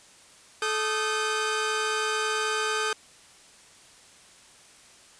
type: tone cluster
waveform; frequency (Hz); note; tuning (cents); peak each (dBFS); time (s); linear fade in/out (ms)
sawtooth; 434.4 / 1234 / 1547; A4 / D#6 / G6; -22 / -15 / -23; -26; 0.62-2.93; 2
effects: white hiss -53 dBFS RMS until 5.19 s + resampled to 22050 Hz